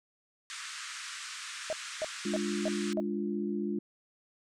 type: band-pass noise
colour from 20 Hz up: pink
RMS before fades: -42 dBFS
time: 0.5-2.93 s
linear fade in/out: 0 ms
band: 1200 to 9000 Hz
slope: 48 dB/octave
type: tone bursts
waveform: sine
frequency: 629 Hz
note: D#5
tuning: 19 cents sharp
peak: -29 dBFS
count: 5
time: 1.7-3 s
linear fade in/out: 0 ms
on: 28 ms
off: 290 ms
type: chord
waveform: sine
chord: D diminished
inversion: second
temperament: equal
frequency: 207.7 / 293.7 / 349.2 Hz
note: Ab3 / D4 / F4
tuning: 0 / 0 / 0 cents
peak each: -33 / -37 / -35 dBFS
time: 2.25-3.79 s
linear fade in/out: 5 ms
effects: none